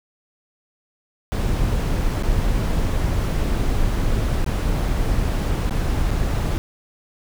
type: noise with dropouts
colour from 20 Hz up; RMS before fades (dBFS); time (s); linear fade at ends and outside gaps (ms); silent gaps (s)
brown; -20; 1.32-6.58; 0; 2.226-2.234 / 4.444-4.463 / 5.695-5.708 / 6.106-6.113
effects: none